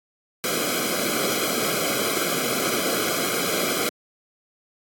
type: noise with comb filter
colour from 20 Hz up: pink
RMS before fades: -24 dBFS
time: 0.44-3.89 s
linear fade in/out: 0 ms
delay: 1.1 ms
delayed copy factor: -0.95
effects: high-pass 200 Hz 12 dB/octave + AAC 64 kbps